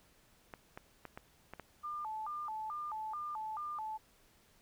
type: clicks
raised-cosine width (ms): 0.5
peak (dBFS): -30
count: 6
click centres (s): 0.538 / 0.775 / 1.053 / 1.175 / 1.536 / 1.597
type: tone with vibrato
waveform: sine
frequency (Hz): 1022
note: C6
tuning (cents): -41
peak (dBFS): -38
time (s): 1.83-3.98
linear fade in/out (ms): 20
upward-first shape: square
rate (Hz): 2.3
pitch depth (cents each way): 280
effects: pink hiss -67 dBFS RMS until 4.61 s